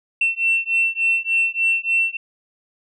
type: beating tone pair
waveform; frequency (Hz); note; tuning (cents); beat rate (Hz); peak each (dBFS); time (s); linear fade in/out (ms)
sine; 2697 / 2700.4; E7 / E7; +39 / +41; 3.4; -19; 0.21-2.17; 5
effects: tanh soft clip ceiling -10 dBFS